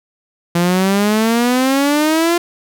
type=exponential sweep; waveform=sawtooth; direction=up; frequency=170 to 349.2 Hz; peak=-8 dBFS; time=0.55-2.38 s; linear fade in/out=5 ms; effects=none